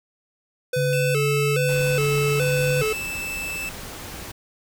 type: tone with vibrato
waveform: square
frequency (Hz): 466.2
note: A#4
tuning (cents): 0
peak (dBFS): -22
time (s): 0.73-2.93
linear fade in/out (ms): 5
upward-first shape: square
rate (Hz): 1.2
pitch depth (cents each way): 130
type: tone with pitch glide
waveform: sine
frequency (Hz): 141.4 to 142.96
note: C#3 to D3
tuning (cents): +35 to -46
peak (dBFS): -22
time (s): 0.76-2.83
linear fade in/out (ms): 10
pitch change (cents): +19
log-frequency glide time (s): 1.03-1.64
type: tone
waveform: 45% pulse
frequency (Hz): 2637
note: E7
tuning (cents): 0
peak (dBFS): -28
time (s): 0.93-3.69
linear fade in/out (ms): 0
type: noise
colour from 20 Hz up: pink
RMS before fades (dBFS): -36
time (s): 1.68-4.32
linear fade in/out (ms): 10
effects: none